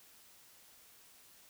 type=silence; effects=white hiss -61 dBFS RMS until 1.49 s